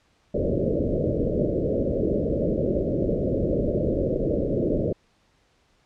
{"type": "low-pass noise", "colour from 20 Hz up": "white", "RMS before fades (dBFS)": -24, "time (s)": [0.34, 4.93], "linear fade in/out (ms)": 5, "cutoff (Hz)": 600, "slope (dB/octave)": 96, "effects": ["pink hiss -64 dBFS RMS until 5.85 s", "low-pass 6000 Hz 12 dB/octave"]}